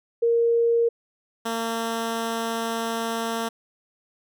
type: tone pair in turn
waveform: sine / 10% pulse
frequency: 466.2 / 228.2 Hz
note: A#4 / A#3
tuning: 0 / -37 cents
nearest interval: octave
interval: 1237 cents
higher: first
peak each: -17 dBFS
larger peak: neither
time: 0.22-0.89 / 1.45-3.49 s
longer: second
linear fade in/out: 10 ms
effects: none